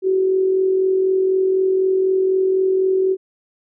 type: tone with amplitude modulation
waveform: sine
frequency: 378.5 Hz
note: F#4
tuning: 39 cents sharp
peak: -12 dBFS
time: 0.02-3.17 s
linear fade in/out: 50 ms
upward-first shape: sine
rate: 44 Hz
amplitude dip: 40%
effects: none